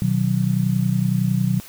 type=chord; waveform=sine; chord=B major; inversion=none; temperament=just; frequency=123.47 / 154.34 / 185.21 Hz; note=B2 / D#3 / F#3; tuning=0 / -14 / +2 cents; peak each=-21 / -23 / -20 dBFS; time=0.02-1.6 s; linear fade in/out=0 ms; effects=white hiss -42 dBFS RMS until 1.68 s